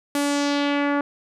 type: tone with low-pass filter sweep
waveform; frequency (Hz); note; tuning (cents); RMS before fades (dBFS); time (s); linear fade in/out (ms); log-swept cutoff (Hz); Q
sawtooth; 286.5; D4; -43; -22; 0.15-1.01; 2; 12000 to 1400; 1.7
effects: none